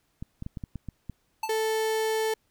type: clicks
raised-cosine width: 5 ms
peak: -23 dBFS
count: 8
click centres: 0.225 / 0.424 / 0.464 / 0.572 / 0.638 / 0.757 / 0.887 / 1.097 s
type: tone with exponential decay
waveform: square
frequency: 880 Hz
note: A5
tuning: in tune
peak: -26 dBFS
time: 1.43-1.59 s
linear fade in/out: 5 ms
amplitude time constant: 33 ms
type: tone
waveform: 35% pulse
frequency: 440 Hz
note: A4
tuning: in tune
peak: -23 dBFS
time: 1.49-2.34 s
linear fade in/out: 5 ms
effects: pink hiss -71 dBFS RMS until 2.5 s